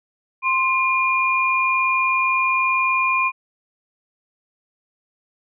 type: tone pair together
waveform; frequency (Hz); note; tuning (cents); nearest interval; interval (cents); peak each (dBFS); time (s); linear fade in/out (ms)
sine; 1046.5 / 2417; C6 / D7; 0 / +49; octave + major second; 1449; -19; 0.42-3.32; 50
effects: none